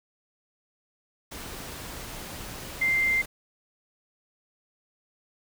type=tone in noise; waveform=sine; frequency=2091 Hz; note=C7; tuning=2 cents flat; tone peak=-21 dBFS; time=2.81-3.22 s; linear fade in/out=10 ms; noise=pink; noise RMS=-39 dBFS; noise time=1.31-3.26 s; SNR=+15 dB; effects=none